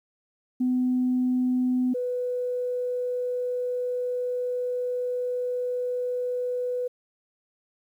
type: tone pair in turn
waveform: sine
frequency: 252.2 / 495.7 Hz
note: B3 / B4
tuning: +36 / +6 cents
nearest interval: octave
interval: 1170 cents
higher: second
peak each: -20 / -25 dBFS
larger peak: first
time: 0.6-1.94 / 1.94-6.88 s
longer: second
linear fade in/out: 10 ms
effects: tanh soft clip ceiling -16 dBFS + 10-bit